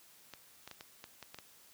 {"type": "clicks", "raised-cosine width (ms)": 0.2, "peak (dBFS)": -29, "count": 8, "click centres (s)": [0.337, 0.676, 0.713, 0.809, 1.041, 1.227, 1.345, 1.387], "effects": ["white hiss -61 dBFS RMS until 1.73 s", "high-pass 60 Hz 12 dB/octave"]}